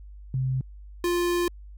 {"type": "tone pair in turn", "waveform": ["sine", "square"], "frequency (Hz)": [130.81, 349.6], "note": ["C3", "F4"], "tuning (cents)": [0, 2], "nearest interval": "octave + perfect fourth", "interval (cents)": 1702, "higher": "second", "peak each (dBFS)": [-23, -23], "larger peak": "neither", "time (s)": [[0.34, 0.61], [1.04, 1.48]], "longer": "second", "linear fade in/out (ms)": 2, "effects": ["added 50 Hz sine -41 dBFS peak until 1.77 s"]}